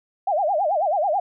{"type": "tone with vibrato", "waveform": "sine", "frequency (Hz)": 698.5, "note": "F5", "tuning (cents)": 0, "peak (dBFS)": -18, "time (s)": [0.27, 1.2], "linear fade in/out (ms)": 5, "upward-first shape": "sine", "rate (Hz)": 9.2, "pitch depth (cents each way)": 280, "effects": []}